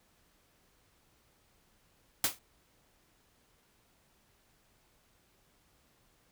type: noise with exponential decay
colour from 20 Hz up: white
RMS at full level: -24 dBFS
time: 2.24-2.39 s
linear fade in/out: 2 ms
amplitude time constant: 31 ms
effects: pink hiss -69 dBFS RMS until 6.31 s